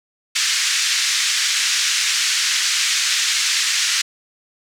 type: band-pass noise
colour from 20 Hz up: white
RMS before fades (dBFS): -19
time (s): 0.35-4.02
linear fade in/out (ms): 10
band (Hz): 1600 to 6900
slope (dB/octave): 24
effects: none